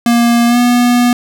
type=tone with pitch glide; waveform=square; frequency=236.1 to 243.2 Hz; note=A#3 to B3; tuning=+22 to -26 cents; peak=-8 dBFS; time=0.06-1.13 s; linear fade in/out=2 ms; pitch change=+52 cents; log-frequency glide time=0.47-0.58 s; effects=none